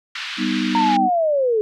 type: band-pass noise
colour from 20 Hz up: white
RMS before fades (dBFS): -29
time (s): 0.15-0.97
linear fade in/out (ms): 5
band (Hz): 1300 to 3900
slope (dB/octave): 24
type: chord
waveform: sine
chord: G augmented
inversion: none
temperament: equal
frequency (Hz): 196 / 246.9 / 311.1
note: G3 / B3 / D#4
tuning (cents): 0 / 0 / 0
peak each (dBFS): -24 / -22 / -23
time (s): 0.37-1.1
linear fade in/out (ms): 50
type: linear sweep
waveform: sine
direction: down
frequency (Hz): 932.3 to 415.3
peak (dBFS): -15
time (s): 0.75-1.61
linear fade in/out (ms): 0
effects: none